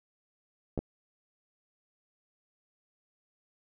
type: clicks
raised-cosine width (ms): 2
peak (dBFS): -19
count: 2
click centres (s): 0.777 / 0.79
effects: none